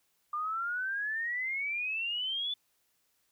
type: exponential sweep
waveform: sine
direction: up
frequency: 1190 to 3497 Hz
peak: -31 dBFS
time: 0.33-2.54 s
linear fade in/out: 5 ms
effects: white hiss -74 dBFS RMS until 3.31 s